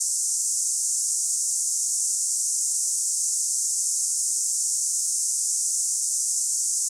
white band-pass noise, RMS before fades -25 dBFS, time 0-6.89 s, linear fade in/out 10 ms, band 6000 to 9100 Hz, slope 48 dB/octave, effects none

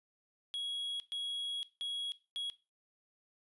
triangle tone bursts at uneven times, 3322 Hz, G#7, in tune, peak -34 dBFS, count 4, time 0.54-1 / 1.12-1.63 / 1.81-2.12 / 2.36-2.5 s, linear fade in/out 0 ms, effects noise-tail reverb RT60 0.3 s tail -17 dB re dry + resampled to 24000 Hz

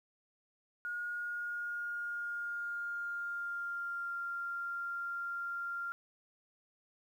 sine tone with pitch glide, 1435 to 1390.1 Hz, F6 to F6, +47 to -8 cents, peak -36 dBFS, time 0.85-5.92 s, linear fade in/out 0 ms, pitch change -55 cents, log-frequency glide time 1.09-4.16 s, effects 11-bit

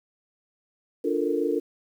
sine chord, Bb major seventh, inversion first, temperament equal, 293.7 / 349.2 / 440 / 466.2 Hz, D4 / F4 / A4 / Bb4, 0 / 0 / 0 / 0 cents, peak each -28 dBFS, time 1.04-1.6 s, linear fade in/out 10 ms, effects 9-bit

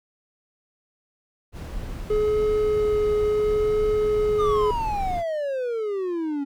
brown noise, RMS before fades -32 dBFS, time 1.52-5.24 s, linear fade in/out 50 ms
triangle tone with vibrato, 423.3 Hz, G#4, 33 cents sharp, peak -17 dBFS, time 2.1-4.71 s, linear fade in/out 5 ms, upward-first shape triangle, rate 0.72 Hz, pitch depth 10 cents each way
triangle exponential sweep, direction down, 1244.5 to 275.1 Hz, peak -22 dBFS, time 4.38-6.45 s, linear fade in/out 20 ms
effects none

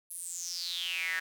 square tone with high-pass filter sweep, 87.31 Hz, F2, in tune, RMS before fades -36 dBFS, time 0.1-1.2 s, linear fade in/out 10 ms, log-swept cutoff 11000 to 1700 Hz, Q 8.3, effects none

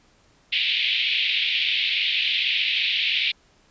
pink band-pass noise, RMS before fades -23 dBFS, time 0.52-3.32 s, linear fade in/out 10 ms, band 2300 to 3800 Hz, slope 48 dB/octave, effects pink hiss -59 dBFS RMS until 3.7 s + resampled to 16000 Hz

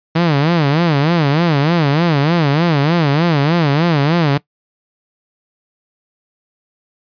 sawtooth tone with vibrato, 155.56 Hz, D#3, in tune, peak -7 dBFS, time 0.15-4.38 s, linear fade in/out 10 ms, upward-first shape sine, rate 3.3 Hz, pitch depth 200 cents each way, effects noise-tail reverb RT60 0.1 s tail -20 dB re dry + resampled to 11025 Hz

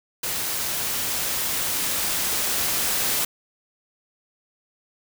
white noise with level ramp, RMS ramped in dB -27 to -23 dBFS, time 0.23-3.25 s, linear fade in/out 5 ms, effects none

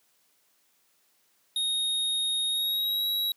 square tone with pitch glide, 3729 to 3869 Hz, A#7 to B7, 0 to -36 cents, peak -26 dBFS, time 1.56-3.32 s, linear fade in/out 2 ms, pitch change +64 cents, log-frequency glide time 2.48-3.06 s, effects white hiss -68 dBFS RMS until 3.36 s + high-pass 150 Hz 12 dB/octave

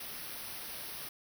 white band-stop noise, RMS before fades -43 dBFS, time 0-1.09 s, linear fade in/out 5 ms, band 5900 to 9100 Hz, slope 96 dB/octave, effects none

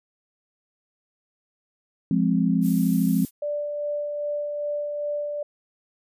sine chord, F minor, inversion none, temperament equal, 174.61 / 207.7 / 261.6 Hz, F3 / Ab3 / C4, 0 / 0 / 0 cents, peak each -22 / -23 / -23 dBFS, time 2.11-3.25 s, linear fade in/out 2 ms
violet noise, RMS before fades -36 dBFS, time 2.61-3.31 s, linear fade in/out 50 ms
sine tone with tremolo, 587.3 Hz, D5, in tune, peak -24 dBFS, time 3.42-5.43 s, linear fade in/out 5 ms, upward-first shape sine, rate 2.5 Hz, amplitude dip 30%
effects resampled to 32000 Hz

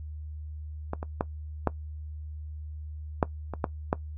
clicks, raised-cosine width 1 ms, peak -16 / -21 / -11 / -9 / -7 / -19 / -11 / -9 dBFS, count 8, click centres 0.934 / 1.029 / 1.209 / 1.673 / 3.228 / 3.537 / 3.642 / 3.929 s, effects noise-tail reverb RT60 0.1 s tail -18 dB re dry + added 76 Hz sine -36 dBFS peak until 4.17 s

